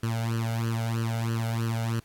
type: tone with flanger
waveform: sawtooth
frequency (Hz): 114.5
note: A#2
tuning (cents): -31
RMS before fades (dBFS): -28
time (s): 0.03-2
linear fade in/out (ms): 5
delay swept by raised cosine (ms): 0.67 to 1.41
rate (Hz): 3.1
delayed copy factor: +0.9
effects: pink hiss -61 dBFS RMS until 2.04 s + AAC 64 kbps